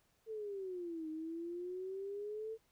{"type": "exponential two-way sweep", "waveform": "sine", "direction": "down then up", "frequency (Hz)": [450.1, 311.1, 450.1], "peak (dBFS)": -40, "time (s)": [0.26, 2.58], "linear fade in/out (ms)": 50, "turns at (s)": 1.09, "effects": ["pink hiss -75 dBFS RMS until 2.71 s"]}